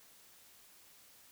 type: silence
effects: white hiss -61 dBFS RMS until 1.31 s